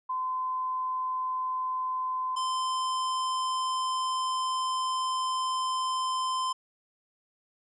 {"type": "tone pair in turn", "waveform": ["sine", "square"], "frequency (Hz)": [1026, 1033.7], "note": ["C6", "C6"], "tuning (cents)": [-34, -21], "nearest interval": "unison", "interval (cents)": 13, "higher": "second", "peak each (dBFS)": -28, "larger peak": "neither", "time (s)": [[0.09, 2.36], [2.36, 6.53]], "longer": "second", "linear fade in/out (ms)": 10, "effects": ["resampled to 22050 Hz"]}